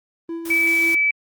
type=tone with tremolo; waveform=triangle; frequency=333 Hz; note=E4; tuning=18 cents sharp; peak=-23 dBFS; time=0.29-0.95 s; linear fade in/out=2 ms; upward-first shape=sine; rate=5.6 Hz; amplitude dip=40%
type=noise; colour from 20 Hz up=white; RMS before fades=-34 dBFS; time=0.45-0.95 s; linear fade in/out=5 ms
type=tone; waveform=sine; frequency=2301 Hz; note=D7; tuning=36 cents flat; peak=-15 dBFS; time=0.5-1.11 s; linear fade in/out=5 ms
effects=Opus 32 kbps